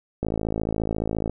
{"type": "click train", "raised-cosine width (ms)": 2, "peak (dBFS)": -12, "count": 59, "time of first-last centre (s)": [0.23, 1.296], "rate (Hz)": 54.4, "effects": []}